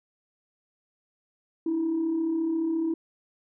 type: tone pair together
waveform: sine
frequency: 292.4 / 326.8 Hz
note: D4 / E4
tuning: -7 / -15 cents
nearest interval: major second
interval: 192 cents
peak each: -34 / -23 dBFS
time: 1.66-2.94 s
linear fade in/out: 5 ms
effects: tanh soft clip ceiling -20 dBFS